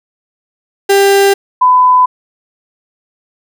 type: tone pair in turn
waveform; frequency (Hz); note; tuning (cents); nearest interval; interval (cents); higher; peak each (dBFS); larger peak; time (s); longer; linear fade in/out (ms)
35% pulse / sine; 396.2 / 1003.9; G4 / B5; +18 / +28; octave + major third; 1610; second; -4; neither; 0.89-1.34 / 1.61-2.06; neither; 10
effects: none